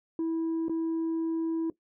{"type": "tone with dropouts", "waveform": "sine", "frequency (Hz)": 326.9, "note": "E4", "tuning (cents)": -14, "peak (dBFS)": -24, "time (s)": [0.19, 1.7], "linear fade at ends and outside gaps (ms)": 2, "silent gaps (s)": [0.683, 0.695], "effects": ["noise-tail reverb RT60 0.1 s tail -17 dB re dry", "tanh soft clip ceiling -26 dBFS"]}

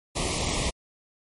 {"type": "band-stop noise", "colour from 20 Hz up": "pink", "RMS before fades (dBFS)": -27, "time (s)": [0.15, 0.71], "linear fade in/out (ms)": 20, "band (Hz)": [1200, 1900], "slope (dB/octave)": 96, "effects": ["MP3 48 kbps"]}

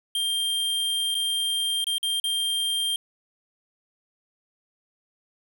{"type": "tone with dropouts", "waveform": "square", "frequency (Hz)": 3185, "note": "G7", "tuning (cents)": 27, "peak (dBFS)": -24, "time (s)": [0.15, 2.96], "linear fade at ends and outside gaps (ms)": 2, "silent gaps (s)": [[1.145, 1.15], [1.843, 1.868], [1.982, 2.029], [2.2, 2.24]], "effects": []}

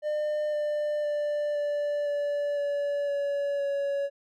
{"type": "tone with pitch steps", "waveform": "triangle", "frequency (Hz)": [602, 596.1, 590.3, 584.5, 578.8, 573.2, 567.6, 562], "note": ["D5", "D5", "D5", "D5", "D5", "D5", "C#5", "C#5"], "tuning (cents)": [43, 26, 9, -8, -25, -42, 41, 24], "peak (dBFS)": -24, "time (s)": [0.02, 4.1], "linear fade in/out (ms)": 50, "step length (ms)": 510, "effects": []}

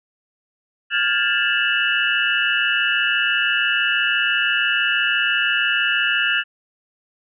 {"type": "tone cluster", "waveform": "sine", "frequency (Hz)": [1406, 1621, 1741, 2667, 2913], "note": ["F6", "G#6", "A6", "E7", "F#7"], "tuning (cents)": [11, -42, -19, 20, -28], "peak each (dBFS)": -23, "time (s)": [0.9, 6.44], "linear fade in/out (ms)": 50, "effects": []}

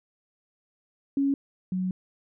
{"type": "tone pair in turn", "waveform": "sine", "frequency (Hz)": [277.2, 185.01], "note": ["C#4", "F#3"], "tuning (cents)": [0, 0], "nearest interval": "perfect fifth", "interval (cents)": 700, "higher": "first", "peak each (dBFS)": [-21, -25], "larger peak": "first", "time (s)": [[1.17, 1.34], [1.72, 1.91]], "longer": "second", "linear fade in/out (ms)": 2, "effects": []}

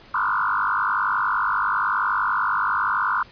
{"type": "tone with frequency modulation", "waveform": "sine", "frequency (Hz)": 1226, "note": "D#6", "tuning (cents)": -26, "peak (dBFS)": -19, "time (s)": [0.14, 3.23], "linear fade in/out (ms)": 5, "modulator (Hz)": 50.5, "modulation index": 5.1, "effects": ["pink hiss -48 dBFS RMS until 3.31 s", "resampled to 11025 Hz"]}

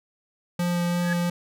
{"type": "tone with vibrato", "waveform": "square", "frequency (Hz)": 174.61, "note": "F3", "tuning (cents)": 0, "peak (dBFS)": -23, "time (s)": [0.59, 1.3], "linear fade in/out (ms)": 5, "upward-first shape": "sine", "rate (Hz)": 3, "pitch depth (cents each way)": 8}
{"type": "tone with exponential growth", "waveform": "sine", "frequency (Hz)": 1673, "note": "G#6", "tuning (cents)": 12, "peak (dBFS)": -23, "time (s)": [0.95, 1.13], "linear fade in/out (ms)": 1, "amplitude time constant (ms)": 38}
{"effects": []}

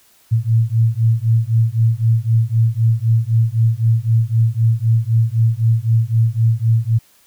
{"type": "beating tone pair", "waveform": "sine", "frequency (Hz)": [111.7, 115.6], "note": ["A2", "A#2"], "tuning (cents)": [27, -14], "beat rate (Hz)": 3.9, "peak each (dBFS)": -15, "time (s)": [0.31, 6.99], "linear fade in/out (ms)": 20, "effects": ["white hiss -53 dBFS RMS until 7.26 s"]}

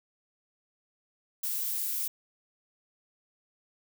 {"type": "noise", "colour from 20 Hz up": "violet", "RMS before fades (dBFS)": -32, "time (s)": [1.43, 2.08], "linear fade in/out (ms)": 5, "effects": []}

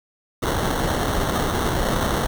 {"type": "noise with sample-and-hold", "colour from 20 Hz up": "pink", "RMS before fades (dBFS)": -22, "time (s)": [0.42, 2.27], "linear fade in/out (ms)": 10, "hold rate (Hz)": 2450, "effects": []}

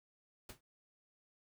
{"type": "noise with exponential decay", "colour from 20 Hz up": "pink", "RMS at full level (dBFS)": -44, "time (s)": [0.49, 0.61], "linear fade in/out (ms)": 5, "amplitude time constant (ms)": 25, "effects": []}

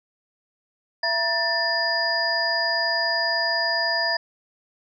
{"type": "tone cluster", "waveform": "sine", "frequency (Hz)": [669, 949, 1773, 4885], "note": ["E5", "A#5", "A6", "D#8"], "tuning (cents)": [25, 31, 13, -33], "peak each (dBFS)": [-27, -30, -24, -25], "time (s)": [1.03, 4.17], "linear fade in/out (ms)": 5, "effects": []}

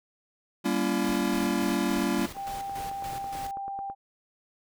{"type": "chord", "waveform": "square", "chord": "G diminished seventh", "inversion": "none", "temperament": "just", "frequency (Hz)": [196, 235.2, 282.2, 338.7], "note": ["G3", "Bb3", "Db4", "Fb4"], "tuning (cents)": [0, 16, 31, 47], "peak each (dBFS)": -31, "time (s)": [0.64, 2.27], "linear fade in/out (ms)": 20}
{"type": "noise with tremolo", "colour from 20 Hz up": "pink", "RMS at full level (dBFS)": -41, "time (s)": [1.04, 3.51], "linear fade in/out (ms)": 0, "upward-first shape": "square", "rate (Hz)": 3.5, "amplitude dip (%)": 60}
{"type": "click train", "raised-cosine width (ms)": 1, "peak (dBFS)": -29, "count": 19, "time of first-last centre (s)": [1.93, 3.899], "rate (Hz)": 9.14}
{"type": "tone", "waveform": "sine", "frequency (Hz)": 790, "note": "G5", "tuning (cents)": 13, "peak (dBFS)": -32, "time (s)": [2.34, 3.95], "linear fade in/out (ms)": 50}
{"effects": []}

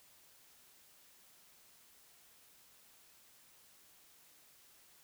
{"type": "silence", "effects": ["white hiss -64 dBFS RMS until 5.03 s"]}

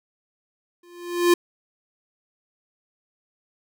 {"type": "tone with exponential growth", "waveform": "square", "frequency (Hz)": 349.2, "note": "F4", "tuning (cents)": 0, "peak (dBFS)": -12, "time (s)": [0.83, 1.34], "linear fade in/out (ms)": 5, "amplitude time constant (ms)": 110, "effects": []}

